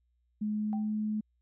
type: tone with pitch glide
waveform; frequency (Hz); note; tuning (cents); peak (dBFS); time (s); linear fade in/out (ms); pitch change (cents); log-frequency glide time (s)
sine; 211.6 to 213.7; G#3 to G#3; +33 to +50; -29; 0.41-1.21; 10; +17; 0.51-0.93
type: tone with exponential decay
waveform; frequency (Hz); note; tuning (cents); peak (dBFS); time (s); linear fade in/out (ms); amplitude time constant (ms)
sine; 780; G5; -9; -37; 0.73-0.94; 0; 44
effects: added 60 Hz sine -70 dBFS peak until 1.41 s